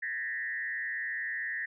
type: tone with frequency modulation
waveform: sine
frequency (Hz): 1828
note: A#6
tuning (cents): -34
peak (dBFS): -32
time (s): 0.02-1.66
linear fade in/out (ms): 10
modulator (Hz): 125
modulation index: 1.1
effects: none